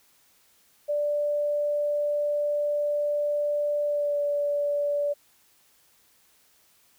sine tone with pitch glide, 587 to 579.3 Hz, D5 to D5, -1 to -24 cents, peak -23 dBFS, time 0.88-5.14 s, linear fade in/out 20 ms, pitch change -23 cents, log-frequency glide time 3.85-4.19 s, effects white hiss -62 dBFS RMS until 6.98 s

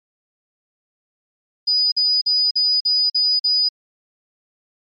sine tone bursts, 4953 Hz, D#8, 9 cents flat, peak -14 dBFS, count 7, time 1.67-3.69 s, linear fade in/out 10 ms, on 250 ms, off 45 ms, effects MP3 32 kbps

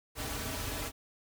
pink noise with comb filter, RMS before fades -37 dBFS, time 0.15-0.92 s, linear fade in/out 50 ms, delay 5.6 ms, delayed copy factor -0.9, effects none

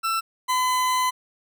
40% pulse tone pair in turn, 1336 / 1012.8 Hz, E6 / B5, +23 / +43 cents, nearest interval perfect fourth, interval 480 cents, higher first, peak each -21 / -19 dBFS, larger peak second, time 0.03-0.21 / 0.48-1.11 s, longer second, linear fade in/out 20 ms, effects none

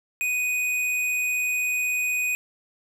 sine tone with hard clipping, 2489 Hz, D#7, in tune, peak -24 dBFS, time 0.21-2.35 s, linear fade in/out 0 ms, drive 12 dB, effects none

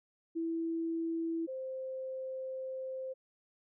sine tone pair in turn, 329.6 / 523.2 Hz, E4 / C5, 0 / 0 cents, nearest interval minor sixth, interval 800 cents, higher second, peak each -32 / -37 dBFS, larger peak first, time 0.35-1.47 / 1.47-3.14 s, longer second, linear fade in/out 20 ms, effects none

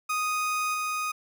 30% pulse tone with level steps, 1244.5 Hz, D#6, in tune, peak -23 / -25 dBFS, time 0.09-1.12 s, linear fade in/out 10 ms, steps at 0.74 s, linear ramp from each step 2 ms, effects none

